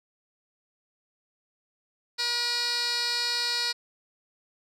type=tone with band-pass filter; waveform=15% pulse; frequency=479.9 Hz; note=B4; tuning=50 cents flat; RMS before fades=-28 dBFS; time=2.18-3.73 s; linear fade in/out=20 ms; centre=4200 Hz; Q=3; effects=none